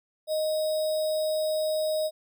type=tone with sample-and-hold; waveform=sine; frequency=622.3 Hz; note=D#5; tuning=in tune; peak=-24 dBFS; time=0.27-2.11 s; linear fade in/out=50 ms; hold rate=4410 Hz; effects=none